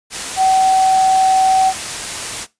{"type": "tone in noise", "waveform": "sine", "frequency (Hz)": 759, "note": "F#5", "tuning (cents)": 44, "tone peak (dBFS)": -10, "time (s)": [0.36, 1.73], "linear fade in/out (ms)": 50, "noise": "white", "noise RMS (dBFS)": -24, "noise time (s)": [0.1, 2.47], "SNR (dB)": 11, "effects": ["noise-tail reverb RT60 0.2 s tail -18 dB re dry", "resampled to 22050 Hz"]}